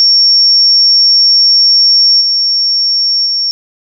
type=tone with level steps; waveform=sine; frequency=5490 Hz; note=F8; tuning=31 cents flat; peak=-4 / -8 / -10 dBFS; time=0-3.51 s; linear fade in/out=0 ms; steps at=2.2 / 3.25 s; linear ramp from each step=20 ms; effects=none